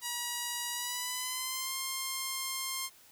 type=tone with pitch glide; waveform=5% pulse; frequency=961 to 1060.2 Hz; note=B5 to C6; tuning=-48 to +23 cents; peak=-22 dBFS; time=0.01-2.9 s; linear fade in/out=50 ms; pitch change=+171 cents; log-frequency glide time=0.72-1.74 s; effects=white hiss -59 dBFS RMS until 3.11 s